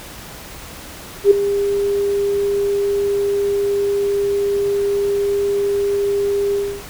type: tone with ADSR envelope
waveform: sine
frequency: 402 Hz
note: G4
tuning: 44 cents sharp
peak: -3 dBFS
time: 1.24-6.83 s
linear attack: 69 ms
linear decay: 9 ms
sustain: -12 dB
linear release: 280 ms
effects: pink hiss -35 dBFS RMS until 6.89 s